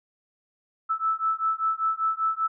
sine beating tone pair, 1311 / 1316.1 Hz, E6 / E6, -10 / -3 cents, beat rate 5.1 Hz, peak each -26 dBFS, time 0.89-2.48 s, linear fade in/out 20 ms, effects none

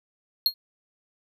square tone with exponential decay, 4262 Hz, C8, 31 cents sharp, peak -14 dBFS, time 0.46-0.54 s, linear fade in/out 1 ms, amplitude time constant 17 ms, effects none

